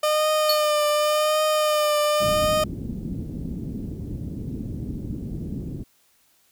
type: tone with vibrato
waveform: 30% pulse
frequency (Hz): 606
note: D#5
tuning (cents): -46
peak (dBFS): -16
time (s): 0.03-2.64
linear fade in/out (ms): 5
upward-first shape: triangle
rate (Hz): 0.89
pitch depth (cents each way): 34
type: tone with exponential decay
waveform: square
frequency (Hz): 4400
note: C#8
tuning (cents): -14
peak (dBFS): -17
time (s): 0.49-0.66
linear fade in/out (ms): 5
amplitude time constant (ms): 35
type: low-pass noise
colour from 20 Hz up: white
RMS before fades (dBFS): -31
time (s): 2.2-5.84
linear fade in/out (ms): 20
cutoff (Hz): 270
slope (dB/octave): 24
effects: white hiss -62 dBFS RMS until 6.51 s